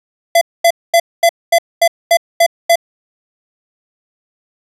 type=tone bursts; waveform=square; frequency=677 Hz; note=E5; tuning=46 cents sharp; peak=-7 dBFS; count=9; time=0.35-2.757 s; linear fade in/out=5 ms; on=63 ms; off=230 ms; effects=resampled to 32000 Hz